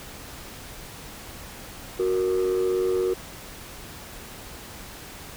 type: tone pair together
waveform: sine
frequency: 370 / 466.2 Hz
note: F#4 / A#4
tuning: 0 / 0 cents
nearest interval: major third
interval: 400 cents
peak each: -20 / -24 dBFS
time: 1.99-3.14 s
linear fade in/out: 10 ms
effects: tanh soft clip ceiling -18 dBFS + pink hiss -41 dBFS RMS until 5.36 s